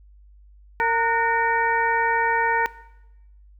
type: harmonic tone with a mistuned harmonic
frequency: 459.1 Hz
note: A#4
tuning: 26 cents flat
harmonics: 1 / 2 / 3 / 4 / 5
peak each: -27 / -21 / -26 / -25 / -31 dBFS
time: 0.8-2.66 s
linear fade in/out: 0 ms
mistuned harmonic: 3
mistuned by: +110 cents
effects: noise-tail reverb RT60 0.9 s tail -18 dB re dry + added 50 Hz sine -47 dBFS peak until 3.59 s